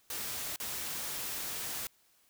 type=noise with dropouts; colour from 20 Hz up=white; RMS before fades=-38 dBFS; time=0.1-1.87 s; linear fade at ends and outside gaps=2 ms; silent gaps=0.561-0.6 s; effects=white hiss -68 dBFS RMS until 2.29 s